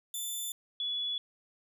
10% pulse / sine tone pair in turn, 3520 / 3410 Hz, A7 / G#7, 0 / +45 cents, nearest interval minor second, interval 55 cents, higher first, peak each -27 / -31 dBFS, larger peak first, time 0.14-0.52 / 0.8-1.18 s, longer neither, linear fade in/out 2 ms, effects none

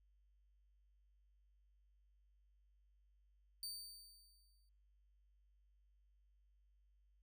sawtooth tone with exponential decay, 4600 Hz, D8, 37 cents flat, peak -40 dBFS, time 3.63-4.69 s, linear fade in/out 1 ms, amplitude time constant 230 ms, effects noise-tail reverb RT60 0.6 s tail -25 dB re dry + added 50 Hz sine -70 dBFS peak until 7.22 s

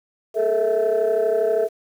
sine tone cluster, 425.7 / 458.2 / 655 Hz, G#4 / A#4 / E5, +43 / -30 / -11 cents, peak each -20 dBFS, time 0.34-1.69 s, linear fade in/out 50 ms, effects tanh soft clip ceiling -12 dBFS + 8-bit

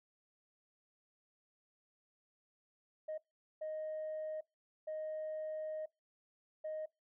sine tone bursts at uneven times, 622.3 Hz, D#5, in tune, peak -37 dBFS, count 4, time 3.08-3.18 / 3.61-4.41 / 4.87-5.86 / 6.64-6.86 s, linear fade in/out 10 ms, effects noise-tail reverb RT60 0.2 s tail -24 dB re dry + tanh soft clip ceiling -36 dBFS

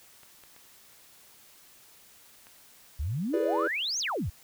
clicks, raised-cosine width 0.3 ms, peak -36 dBFS, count 4, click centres 0.233 / 0.437 / 0.564 / 2.469 s
sine exponential two-way sweep, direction up then down, 63.6 to 6760 to 63.6 Hz, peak -28 dBFS, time 2.99-4.3 s, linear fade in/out 10 ms, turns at 3.99 s
triangle chord, E dominant seventh, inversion none, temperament equal, 329.6 / 415.3 / 493.9 / 587.3 Hz, E4 / G#4 / B4 / D5, 0 / 0 / 0 / 0 cents, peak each -30 dBFS, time 3.33-3.68 s, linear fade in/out 10 ms
effects white hiss -56 dBFS RMS until 4.43 s

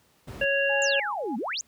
brown noise, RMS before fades -36 dBFS, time 0.27-0.45 s, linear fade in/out 10 ms
harmonic tone, 554.4 Hz, C#5, in tune, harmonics 1 / 3 / 5, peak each -25 / -26 / -27 dBFS, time 0.41-1 s, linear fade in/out 5 ms
sine tone with tremolo, 830.6 Hz, G#5, in tune, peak -31 dBFS, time 0.69-1.36 s, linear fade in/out 10 ms, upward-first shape sine, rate 3.3 Hz, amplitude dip 65%
sine exponential two-way sweep, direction down then up, 7459 to 203.4 to 7230 Hz, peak -28 dBFS, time 0.82-1.61 s, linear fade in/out 0 ms, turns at 1.37 s
effects pink hiss -63 dBFS RMS until 1.67 s + high-pass 80 Hz 12 dB/octave

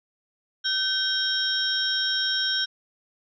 sine tone cluster, 1533 / 3198 / 3804 / 5500 Hz, G6 / G7 / A#7 / F8, -39 / +34 / +34 / -27 cents, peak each -28 dBFS, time 0.64-2.66 s, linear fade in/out 20 ms, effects none

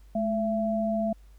sine tone pair together, 214.4 / 671 Hz, A3 / E5, -45 / +31 cents, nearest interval octave + minor sixth, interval 1976 cents, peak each -27 dBFS, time 0.15-1.13 s, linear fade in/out 5 ms, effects added 50 Hz sine -49 dBFS peak until 1.38 s + pink hiss -66 dBFS RMS until 1.38 s

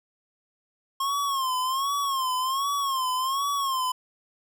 square tone with vibrato, 1073 Hz, C6, 43 cents sharp, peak -25 dBFS, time 1-3.92 s, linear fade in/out 5 ms, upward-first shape sine, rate 1.3 Hz, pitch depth 100 cents each way, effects none

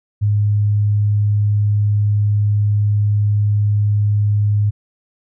sine tone, 103.83 Hz, G#2, in tune, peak -12 dBFS, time 0.21-4.71 s, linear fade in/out 20 ms, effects none

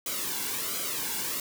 white noise with flanger, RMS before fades -32 dBFS, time 0.06-1.4 s, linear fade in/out 2 ms, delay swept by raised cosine 1.1 to 1.63 ms, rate 1.4 Hz, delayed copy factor -0.7, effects none

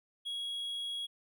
triangle tone, 3318 Hz, G#7, 2 cents flat, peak -34 dBFS, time 0.25-1.07 s, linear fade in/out 20 ms, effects none

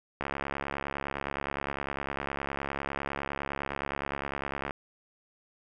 click train, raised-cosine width 0.5 ms, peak -17 dBFS, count 315, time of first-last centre 0.21-4.709 s, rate 69.8 Hz, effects none

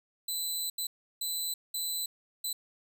15% pulse tone bursts at uneven times, 4008 Hz, B7, 25 cents sharp, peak -25 dBFS, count 5, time 0.28-0.7 / 0.78-0.87 / 1.21-1.54 / 1.74-2.06 / 2.44-2.53 s, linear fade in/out 5 ms, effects none

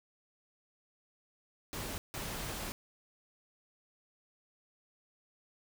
pink noise bursts at uneven times, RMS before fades -40 dBFS, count 2, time 1.73-1.98 / 2.14-2.72 s, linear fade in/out 0 ms, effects none

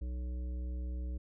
harmonic tone, 61.7 Hz, B1, 1 cent flat, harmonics 1 / 3 / 5 / 7 / 9, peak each -35 / -52 / -52 / -60 / -60 dBFS, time 0.01-1.18 s, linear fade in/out 10 ms, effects none

